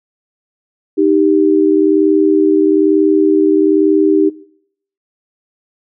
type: tone pair together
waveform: sine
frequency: 310.9 / 392 Hz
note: D#4 / G4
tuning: -1 / 0 cents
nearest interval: major third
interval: 401 cents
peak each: -11 dBFS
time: 0.97-4.3 s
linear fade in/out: 20 ms
effects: noise-tail reverb RT60 0.7 s tail -20 dB re dry